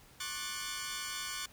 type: chord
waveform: 10% pulse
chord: D major seventh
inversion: third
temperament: equal with one note detuned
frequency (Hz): 1085.3 / 1174.7 / 1480 / 1760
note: C#6 / D6 / F#6 / A6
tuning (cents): -37 / 0 / 0 / 0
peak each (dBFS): -35 / -36 / -33 / -36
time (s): 0.2-1.46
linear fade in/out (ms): 5
effects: pink hiss -59 dBFS RMS until 1.52 s